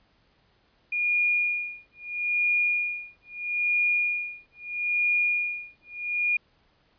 sine tone with tremolo, 2431 Hz, D#7, 41 cents flat, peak -20 dBFS, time 0.92-6.37 s, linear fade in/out 5 ms, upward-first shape sine, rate 0.77 Hz, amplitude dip 100%, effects pink hiss -65 dBFS RMS until 6.98 s + resampled to 11025 Hz

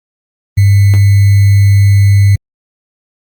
sine tone with sample-and-hold, 99.8 Hz, G2, 32 cents sharp, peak -3 dBFS, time 0.57-2.36 s, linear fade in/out 10 ms, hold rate 2100 Hz, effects Opus 32 kbps

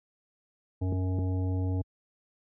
harmonic tone, 92.5 Hz, F#2, in tune, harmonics 1 / 3 / 5 / 7 / 9, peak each -26 / -35 / -42 / -47 / -49 dBFS, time 0.81-1.82 s, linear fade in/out 10 ms
clicks, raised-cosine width 3 ms, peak -19 dBFS, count 2, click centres 0.925 / 1.188 s
effects high-pass 60 Hz 12 dB/octave

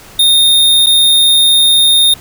square tone with dropouts, 3672 Hz, A#7, 27 cents flat, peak -6 dBFS, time 0.19-2.14 s, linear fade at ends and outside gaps 5 ms, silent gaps 0.862-0.867 s, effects pink hiss -36 dBFS RMS until 2.2 s

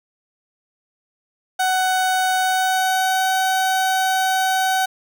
30% pulse tone with pitch glide, 747 to 756.6 Hz, F#5 to F#5, +16 to +38 cents, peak -14 dBFS, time 1.59-4.86 s, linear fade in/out 10 ms, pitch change +22 cents, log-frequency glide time 2.36-3.32 s, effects none

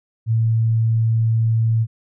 sine tone, 113 Hz, A2, 47 cents sharp, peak -14 dBFS, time 0.26-1.87 s, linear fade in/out 50 ms, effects none

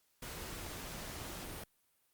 pink noise, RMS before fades -45 dBFS, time 0.22-1.64 s, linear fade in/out 5 ms, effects white hiss -75 dBFS RMS until 2.13 s + Opus 48 kbps

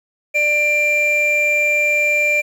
triangle tone pair together, 592.8 / 2371 Hz, D5 / D7, +16 / +16 cents, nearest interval 2 octaves, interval 2400 cents, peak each -19 / -12 dBFS, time 0.34-2.42 s, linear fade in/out 20 ms, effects tanh soft clip ceiling -5 dBFS + 8-bit

